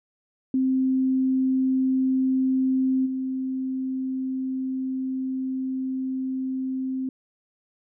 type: tone with level steps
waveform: sine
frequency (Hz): 261.6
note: C4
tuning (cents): 0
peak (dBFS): -19 / -25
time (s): 0.54-7.09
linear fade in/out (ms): 2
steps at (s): 3.05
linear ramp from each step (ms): 20
effects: none